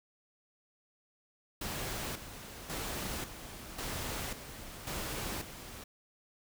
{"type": "noise with tremolo", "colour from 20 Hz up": "pink", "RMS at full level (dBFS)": -38, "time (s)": [1.61, 5.84], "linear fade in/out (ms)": 5, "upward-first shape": "square", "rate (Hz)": 0.92, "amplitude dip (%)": 65, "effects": []}